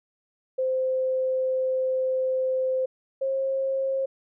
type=tone pair in turn; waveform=sine; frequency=519 / 536.1 Hz; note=C5 / C5; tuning=-14 / +42 cents; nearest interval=minor second; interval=56 cents; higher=second; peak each=-22 / -23 dBFS; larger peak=first; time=0.58-2.86 / 3.21-4.06 s; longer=first; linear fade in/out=10 ms; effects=none